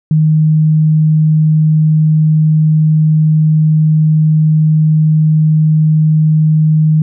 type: tone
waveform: sine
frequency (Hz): 155.56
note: D#3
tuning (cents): 0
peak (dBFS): -6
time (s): 0.11-7.02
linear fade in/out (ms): 2
effects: none